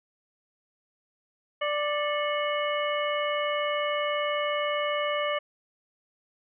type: harmonic tone with a mistuned harmonic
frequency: 589 Hz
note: D5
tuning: 5 cents sharp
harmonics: 1 / 2 / 3 / 4 / 5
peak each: -28 / -31 / -37 / -34 / -35 dBFS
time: 1.61-5.39 s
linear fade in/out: 10 ms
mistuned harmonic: 4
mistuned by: -130 cents
effects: none